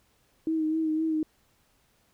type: tone with vibrato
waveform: sine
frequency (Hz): 316.2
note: D#4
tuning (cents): +28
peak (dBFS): -24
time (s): 0.47-1.23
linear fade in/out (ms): 2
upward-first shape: sine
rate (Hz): 3.9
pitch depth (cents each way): 32
effects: pink hiss -67 dBFS RMS until 2.13 s